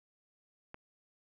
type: click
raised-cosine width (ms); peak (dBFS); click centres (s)
0.5; -30; 0.744
effects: none